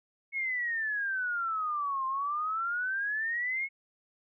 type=exponential two-way sweep; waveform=sine; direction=down then up; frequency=2200 to 1046.5 to 2200 Hz; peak=-29 dBFS; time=0.32-3.69 s; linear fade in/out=50 ms; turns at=2.06 s; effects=none